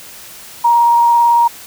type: tone with vibrato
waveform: sine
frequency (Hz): 942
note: A#5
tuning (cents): +18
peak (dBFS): -7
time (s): 0.64-1.48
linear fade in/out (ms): 10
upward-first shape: square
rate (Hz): 18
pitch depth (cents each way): 8
effects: white hiss -35 dBFS RMS until 1.66 s